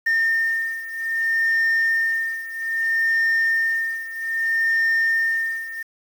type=beating tone pair; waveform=sine; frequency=1816 / 1816.62 Hz; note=A#6 / A#6; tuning=-46 / -45 cents; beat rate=0.62 Hz; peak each=-22 / -19 dBFS; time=0.06-5.83 s; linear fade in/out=10 ms; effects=tanh soft clip ceiling -14 dBFS + 7-bit